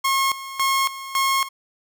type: tone with tremolo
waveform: sawtooth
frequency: 1082 Hz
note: C#6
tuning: 42 cents flat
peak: -14 dBFS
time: 0.04-1.49 s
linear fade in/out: 10 ms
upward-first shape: square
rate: 1.8 Hz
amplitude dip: 80%
effects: none